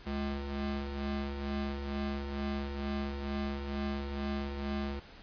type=ring-modulated tone; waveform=30% pulse; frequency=140 Hz; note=C#3; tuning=18 cents sharp; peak=-28 dBFS; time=0.06-5 s; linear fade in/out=10 ms; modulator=71.1 Hz; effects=pink hiss -53 dBFS RMS until 5.22 s + resampled to 11025 Hz